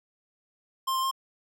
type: tone with pitch steps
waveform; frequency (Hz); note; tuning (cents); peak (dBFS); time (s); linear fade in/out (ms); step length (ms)
square; 1056 / 1049 / 1064; C6 / C6 / C6; +16 / +4 / +29; -26; 0.87-1.113; 10; 81
effects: none